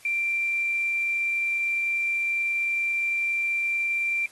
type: tone with quantisation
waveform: sine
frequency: 2359 Hz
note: D7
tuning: 7 cents sharp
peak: -23 dBFS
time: 0.05-4.26 s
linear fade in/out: 2 ms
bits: 8
effects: white hiss -53 dBFS RMS until 4.31 s + AAC 32 kbps